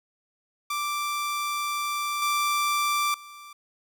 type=tone with level steps; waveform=sawtooth; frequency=1174.7 Hz; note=D6; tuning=in tune; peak=-23 / -19 / -39 dBFS; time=0.7-3.53 s; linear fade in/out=5 ms; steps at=2.22 / 3.14 s; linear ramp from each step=2 ms; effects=none